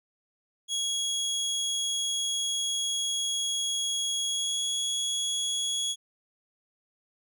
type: tone with pitch glide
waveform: 25% pulse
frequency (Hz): 3322 to 3343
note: G#7 to G#7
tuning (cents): 0 to +11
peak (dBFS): -23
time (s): 0.68-5.96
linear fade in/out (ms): 50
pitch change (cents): +11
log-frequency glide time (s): 4.27-4.64
effects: none